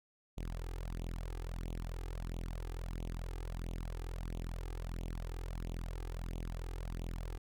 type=tone with flanger; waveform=sawtooth; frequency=42.34 Hz; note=E1; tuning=47 cents sharp; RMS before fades=-41 dBFS; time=0.37-7.38 s; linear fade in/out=10 ms; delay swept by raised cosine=0.29 to 2.49 ms; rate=1.5 Hz; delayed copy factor=+0.85; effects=none